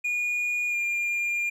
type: tone with pitch glide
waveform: triangle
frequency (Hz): 2441 to 2403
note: D#7 to D7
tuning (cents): -34 to +39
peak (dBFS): -23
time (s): 0.04-1.5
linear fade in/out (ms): 10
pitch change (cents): -27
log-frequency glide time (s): 0.69-0.76
effects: none